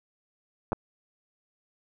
clicks, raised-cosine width 1 ms, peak -14 dBFS, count 2, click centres 0.721 / 0.73 s, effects none

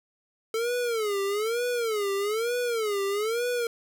square tone with vibrato, 440 Hz, A4, in tune, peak -26 dBFS, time 0.54-3.67 s, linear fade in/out 2 ms, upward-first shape sine, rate 1.1 Hz, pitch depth 190 cents each way, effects none

